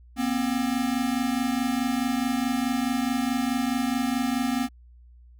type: tone pair together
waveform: square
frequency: 240 / 264.7 Hz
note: B3 / C4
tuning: -49 / +20 cents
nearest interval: major second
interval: 169 cents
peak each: -27 dBFS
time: 0.16-4.69 s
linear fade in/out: 50 ms
effects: added 60 Hz sine -48 dBFS peak until 5.39 s